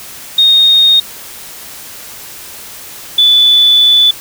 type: tone pair in turn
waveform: sine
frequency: 3707 / 3477 Hz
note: A#7 / A7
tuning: -10 / -21 cents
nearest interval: minor second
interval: 111 cents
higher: first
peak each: -4 dBFS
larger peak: neither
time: 0.38-1 / 3.18-4.11 s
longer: second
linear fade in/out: 5 ms
effects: white hiss -30 dBFS RMS until 4.2 s